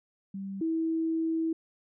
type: tone pair in turn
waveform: sine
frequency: 195.1 / 324.8 Hz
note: G3 / E4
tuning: -8 / -26 cents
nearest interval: major sixth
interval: 882 cents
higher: second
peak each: -34 / -26 dBFS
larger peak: second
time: 0.34-0.61 / 0.61-1.53 s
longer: second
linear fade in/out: 5 ms
effects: none